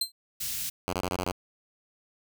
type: tone with exponential decay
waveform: sawtooth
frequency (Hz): 4127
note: C8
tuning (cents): -25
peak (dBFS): -19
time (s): 0.01-0.12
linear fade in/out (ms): 5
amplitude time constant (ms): 23
type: band-stop noise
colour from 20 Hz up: white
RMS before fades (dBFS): -33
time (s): 0.4-0.7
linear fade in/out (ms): 10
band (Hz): 160 to 2700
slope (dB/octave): 12
type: tone bursts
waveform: 5% pulse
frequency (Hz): 90.6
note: F#2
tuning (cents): -36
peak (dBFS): -17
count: 6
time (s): 0.88-1.317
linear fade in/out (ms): 0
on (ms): 52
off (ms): 25
effects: none